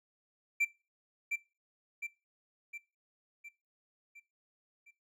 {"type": "tone with echo", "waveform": "triangle", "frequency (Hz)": 2349, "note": "D7", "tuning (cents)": 0, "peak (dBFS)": -25, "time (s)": [0.6, 0.65], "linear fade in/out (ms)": 10, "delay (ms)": 710, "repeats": 6, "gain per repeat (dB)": -5, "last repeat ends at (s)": 4.91, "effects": ["noise-tail reverb RT60 0.3 s tail -20 dB re dry"]}